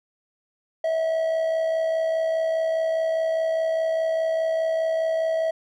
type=tone with amplitude modulation; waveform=triangle; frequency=648 Hz; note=E5; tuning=30 cents flat; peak=-17 dBFS; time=0.84-5.51 s; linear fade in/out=5 ms; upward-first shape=sine; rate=64.9 Hz; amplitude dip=40%; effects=none